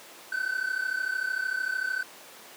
triangle tone pair together, 1502.7 / 1536 Hz, F#6 / G6, +26 / -36 cents, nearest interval unison, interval 38 cents, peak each -29 / -28 dBFS, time 0.32-2.03 s, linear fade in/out 5 ms, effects pink hiss -47 dBFS RMS until 2.56 s + high-pass 400 Hz 12 dB/octave

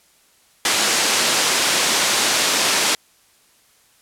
white band-pass noise, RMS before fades -18 dBFS, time 0.65-2.95 s, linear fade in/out 2 ms, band 220 to 7000 Hz, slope 12 dB/octave, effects white hiss -56 dBFS RMS until 4.01 s + low-pass 12000 Hz 12 dB/octave

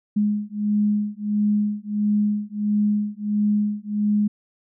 sine beating tone pair, 207.7 / 209.2 Hz, G#3 / G#3, 0 / +13 cents, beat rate 1.5 Hz, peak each -22 dBFS, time 0.16-4.28 s, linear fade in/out 10 ms, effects none

